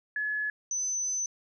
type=tone pair in turn; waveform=sine; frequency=1705 / 6076 Hz; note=G#6 / F#8; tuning=+45 / +45 cents; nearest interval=octave + minor seventh; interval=2200 cents; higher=second; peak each=-28 dBFS; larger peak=neither; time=0.16-0.5 / 0.71-1.26 s; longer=second; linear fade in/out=2 ms; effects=none